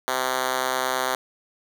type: tone with high-pass filter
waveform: 5% pulse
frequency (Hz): 129.3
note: C3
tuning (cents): -20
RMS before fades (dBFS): -25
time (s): 0.08-1.15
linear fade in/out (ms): 0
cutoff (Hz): 470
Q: 0.73
effects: none